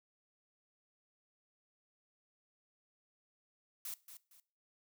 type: noise with echo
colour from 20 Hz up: blue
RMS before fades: -43 dBFS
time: 3.85-3.94 s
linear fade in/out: 2 ms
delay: 230 ms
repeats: 2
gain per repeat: -10 dB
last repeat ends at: 4.4 s
effects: noise-tail reverb RT60 0.4 s tail -20 dB re dry

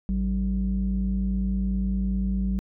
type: tone pair together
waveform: sine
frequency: 53.79 / 191.3 Hz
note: A1 / G3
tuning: -39 / -42 cents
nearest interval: octave + minor seventh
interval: 2197 cents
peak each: -24 dBFS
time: 0.09-2.59 s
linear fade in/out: 0 ms
effects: tanh soft clip ceiling -17 dBFS

